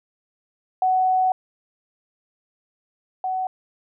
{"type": "tone pair in turn", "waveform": "sine", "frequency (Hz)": [746, 749], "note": ["F#5", "F#5"], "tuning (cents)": [14, 21], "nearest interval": "unison", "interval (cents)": 7, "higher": "second", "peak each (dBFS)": [-16, -22], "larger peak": "first", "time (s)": [[0.82, 1.32], [3.24, 3.47]], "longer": "first", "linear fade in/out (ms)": 2, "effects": []}